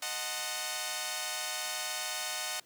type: chord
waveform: 5% pulse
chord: D# diminished seventh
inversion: none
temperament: equal with one note detuned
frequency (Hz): 622.3 / 740 / 891.8 / 1046.5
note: D#5 / F#5 / A5 / C6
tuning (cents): 0 / 0 / +23 / 0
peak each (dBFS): -28 / -26 / -29 / -31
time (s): 0.02-2.6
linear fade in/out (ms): 5
effects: pink hiss -62 dBFS RMS until 2.65 s + high-pass 200 Hz 12 dB/octave